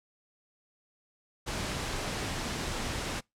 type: noise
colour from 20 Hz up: pink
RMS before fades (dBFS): -34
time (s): 1.46-3.21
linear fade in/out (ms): 20
effects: noise-tail reverb RT60 0.2 s tail -26 dB re dry + low-pass 8000 Hz 12 dB/octave